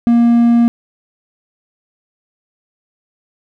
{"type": "tone", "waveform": "triangle", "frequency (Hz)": 235.5, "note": "A#3", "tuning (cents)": 18, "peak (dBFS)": -5, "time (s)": [0.07, 0.68], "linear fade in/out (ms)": 0, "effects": []}